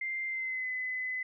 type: tone with pitch glide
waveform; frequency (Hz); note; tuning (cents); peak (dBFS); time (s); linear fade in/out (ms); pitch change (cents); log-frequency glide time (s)
sine; 2093 to 2019; C7 to B6; 0 to +38; -32; 0.01-1.23; 5; -62; 0.27-0.7
effects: none